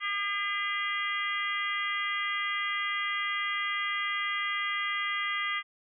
harmonic tone with a mistuned harmonic, 404.7 Hz, G#4, 45 cents flat, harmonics 3 / 4 / 5 / 6 / 7 / 8, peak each -34 / -41 / -31 / -41 / -41 / -39 dBFS, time 0-5.63 s, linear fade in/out 50 ms, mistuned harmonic 6, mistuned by -16 cents, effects none

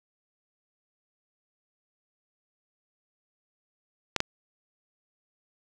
clicks, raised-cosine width 0.2 ms, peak -7 dBFS, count 2, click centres 4.163 / 4.204 s, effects none

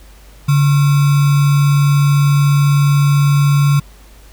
sine tone with sample-and-hold, 143 Hz, D3, 46 cents flat, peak -8 dBFS, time 0.48-3.8 s, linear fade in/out 10 ms, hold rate 1225 Hz, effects added 50 Hz sine -39 dBFS peak until 4.32 s + pink hiss -46 dBFS RMS until 4.32 s

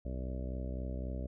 harmonic tone, 63.8 Hz, C2, 43 cents flat, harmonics 1 / 2 / 3 / 4 / 5 / 6 / 7 / 8 / 9 / 10, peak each -37 / -45 / -46 / -47 / -51 / -54 / -53 / -57 / -49 / -55 dBFS, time 0.05-1.27 s, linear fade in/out 5 ms, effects none

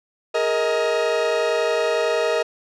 40% pulse chord, Ab suspended second, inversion none, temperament equal with one note detuned, 415.3 / 466.2 / 630.6 Hz, Ab4 / Bb4 / Eb5, 0 / 0 / +23 cents, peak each -26 / -21 / -21 dBFS, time 0.34-2.43 s, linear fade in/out 10 ms, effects low-pass 5000 Hz 12 dB/octave

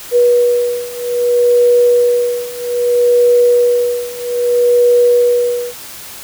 sine beating tone pair, 484.5 / 485.12 Hz, B4 / B4, -33 / -31 cents, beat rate 0.62 Hz, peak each -13 / -11 dBFS, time 0.11-5.74 s, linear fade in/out 50 ms, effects white hiss -31 dBFS RMS until 6.23 s

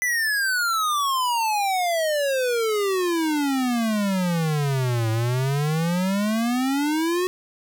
square exponential two-way sweep, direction down then up, 2014 to 110 to 371.4 Hz, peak -21 dBFS, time 0.02-7.27 s, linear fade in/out 0 ms, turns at 5.1 s, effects none

